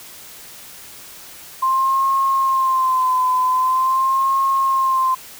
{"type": "tone with vibrato", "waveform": "sine", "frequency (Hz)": 1046.5, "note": "C6", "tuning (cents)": 0, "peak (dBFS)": -14, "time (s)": [1.62, 5.15], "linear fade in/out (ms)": 10, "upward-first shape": "sine", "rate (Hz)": 0.44, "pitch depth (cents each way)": 52, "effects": ["white hiss -39 dBFS RMS until 5.39 s"]}